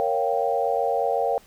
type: chord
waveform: sine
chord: G half-diminished seventh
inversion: first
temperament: equal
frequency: 466.2 / 554.4 / 698.5 / 784 Hz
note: Bb4 / Db5 / F5 / G5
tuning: 0 / 0 / 0 / 0 cents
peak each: -26 dBFS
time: 0-1.38 s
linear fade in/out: 0 ms
effects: pink hiss -54 dBFS RMS until 1.46 s